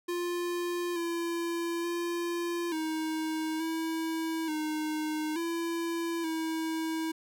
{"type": "tone with pitch steps", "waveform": "square", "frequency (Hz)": [349.9, 339.2, 343.9, 315.9, 324.1, 308.5, 336, 321.7], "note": ["F4", "E4", "F4", "D#4", "E4", "D#4", "E4", "E4"], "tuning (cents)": [3, 50, -27, 26, -29, -15, 33, -42], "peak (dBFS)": -31, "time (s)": [0.08, 7.12], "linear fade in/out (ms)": 10, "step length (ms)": 880, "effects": []}